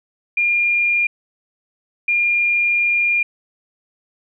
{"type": "tone pair in turn", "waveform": "sine", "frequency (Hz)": [2409, 2409], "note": ["D7", "D7"], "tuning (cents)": [43, 43], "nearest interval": "unison", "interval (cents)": 0, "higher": "neither", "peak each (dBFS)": -14, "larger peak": "neither", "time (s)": [[0.37, 1.07], [2.08, 3.23]], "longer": "second", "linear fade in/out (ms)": 5, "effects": []}